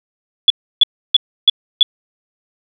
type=tone bursts; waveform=sine; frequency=3422 Hz; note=A7; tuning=49 cents flat; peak=-4 dBFS; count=5; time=0.48-1.83 s; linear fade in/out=2 ms; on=22 ms; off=310 ms; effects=none